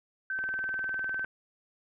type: tone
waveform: sine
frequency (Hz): 1542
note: G6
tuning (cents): -29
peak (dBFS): -30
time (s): 0.3-1.25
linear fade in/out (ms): 2
type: click train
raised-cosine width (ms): 0.5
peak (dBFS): -27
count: 18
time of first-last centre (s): 0.39-1.244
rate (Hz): 19.9
effects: none